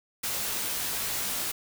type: noise with comb filter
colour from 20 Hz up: white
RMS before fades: -31 dBFS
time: 0.23-1.52 s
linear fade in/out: 10 ms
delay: 18 ms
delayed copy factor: -0.5
effects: none